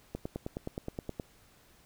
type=click train; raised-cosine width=2 ms; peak=-22 dBFS; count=11; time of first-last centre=0.15-1.198 s; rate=9.54 Hz; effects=pink hiss -62 dBFS RMS until 1.85 s